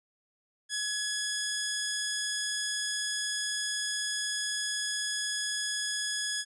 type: tone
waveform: 10% pulse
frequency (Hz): 1683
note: G#6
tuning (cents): +23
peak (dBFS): -21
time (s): 0.69-6.45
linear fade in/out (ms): 50
effects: resampled to 24000 Hz